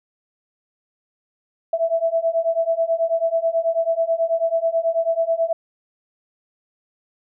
sine beating tone pair, 656 / 665.2 Hz, E5 / E5, -9 / +16 cents, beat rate 9.2 Hz, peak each -21 / -20 dBFS, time 1.73-5.53 s, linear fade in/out 5 ms, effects none

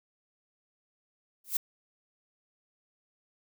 violet noise with exponential growth, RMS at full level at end -23 dBFS, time 1.44-1.57 s, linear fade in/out 5 ms, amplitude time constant 28 ms, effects none

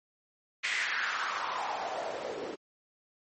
white noise with band-pass filter sweep, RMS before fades -34 dBFS, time 0.63-2.56 s, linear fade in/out 20 ms, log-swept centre 2200 to 400 Hz, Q 3.5, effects MP3 32 kbps

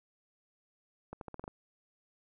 accelerating click train, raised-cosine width 1 ms, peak -28 dBFS, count 7, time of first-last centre 1.13-1.479 s, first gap 82 ms, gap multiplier 0.86, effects none

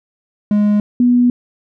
triangle / sine tone pair in turn, 207.7 / 244.6 Hz, G#3 / B3, 0 / -16 cents, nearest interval minor third, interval 284 cents, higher second, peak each -8 / -8 dBFS, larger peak neither, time 0.51-0.8 / 1-1.3 s, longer second, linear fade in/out 2 ms, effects none

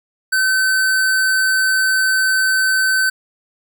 square tone, 1531 Hz, G6, 41 cents flat, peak -14 dBFS, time 0.32-3.1 s, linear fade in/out 10 ms, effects none

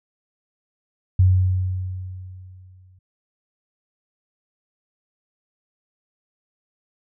sine tone with exponential decay, 92.5 Hz, F#2, in tune, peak -10 dBFS, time 1.19-2.99 s, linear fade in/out 5 ms, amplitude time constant 390 ms, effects none

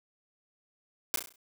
white noise with echo, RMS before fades -28 dBFS, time 1.14-1.16 s, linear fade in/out 0 ms, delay 33 ms, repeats 6, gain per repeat -6 dB, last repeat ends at 1.358 s, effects none

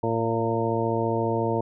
harmonic tone with a mistuned harmonic, 114.4 Hz, A#2, 32 cents flat, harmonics 1 / 2 / 3 / 4 / 5 / 6 / 8, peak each -29 / -31 / -29 / -28 / -31 / -32 / -30 dBFS, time 0.03-1.61 s, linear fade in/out 5 ms, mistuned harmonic 1, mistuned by -18 cents, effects none

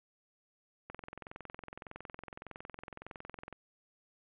click train, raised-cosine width 0.5 ms, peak -29 dBFS, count 58, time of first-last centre 0.9-3.527 s, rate 21.7 Hz, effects resampled to 8000 Hz + 10-bit

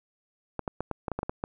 clicks, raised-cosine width 1 ms, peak -16 dBFS, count 10, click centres 0.593 / 0.678 / 0.806 / 0.913 / 1.082 / 1.117 / 1.19 / 1.231 / 1.295 / 1.439 s, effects none

